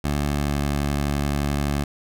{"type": "tone with pitch glide", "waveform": "15% pulse", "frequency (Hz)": [72.5, 71.63], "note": ["D2", "D2"], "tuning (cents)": [-22, -43], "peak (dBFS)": -15, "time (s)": [0.04, 1.84], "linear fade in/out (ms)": 5, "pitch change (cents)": -21, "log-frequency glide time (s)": [0.35, 0.55], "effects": []}